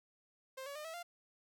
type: tone with pitch steps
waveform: sawtooth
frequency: 527 / 564.8 / 605.4 / 648.8 / 695.4 Hz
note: C5 / C#5 / D#5 / E5 / F5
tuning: +12 / +32 / -48 / -28 / -8 cents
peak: -40 dBFS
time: 0.57-1.03 s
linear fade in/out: 10 ms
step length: 92 ms
effects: none